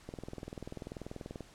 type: click train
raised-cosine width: 2 ms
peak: -28 dBFS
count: 28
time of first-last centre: 0.09-1.407 s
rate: 20.5 Hz
effects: pink hiss -58 dBFS RMS until 1.54 s + low-pass 9000 Hz 12 dB/octave